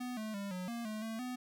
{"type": "tone with pitch steps", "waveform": "square", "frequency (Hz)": [248.6, 216.7, 199.7, 182.3, 234.5, 215.3, 223.3, 250.7], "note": ["B3", "A3", "G3", "F#3", "A#3", "A3", "A3", "B3"], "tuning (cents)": [12, -26, 32, -25, 11, -37, 26, 26], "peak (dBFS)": -39, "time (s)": [0, 1.36], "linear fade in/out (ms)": 10, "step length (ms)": 170, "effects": []}